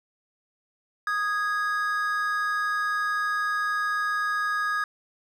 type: tone pair together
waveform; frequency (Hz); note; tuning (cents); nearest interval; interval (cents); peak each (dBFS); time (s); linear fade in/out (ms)
triangle; 1242 / 1655.3; D#6 / G#6; -3 / -6; perfect fourth; 497; -25; 1.07-4.84; 2
effects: none